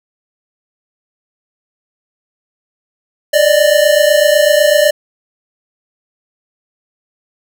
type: tone pair together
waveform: square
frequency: 582 / 610 Hz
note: D5 / D#5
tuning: -16 / -34 cents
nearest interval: minor second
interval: 82 cents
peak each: -11 dBFS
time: 3.33-4.91 s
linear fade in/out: 10 ms
effects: none